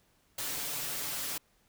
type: noise with comb filter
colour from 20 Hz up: white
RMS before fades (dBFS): -36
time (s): 0.38-1.38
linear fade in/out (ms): 5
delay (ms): 6.9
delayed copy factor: +0.9
effects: pink hiss -69 dBFS RMS until 1.68 s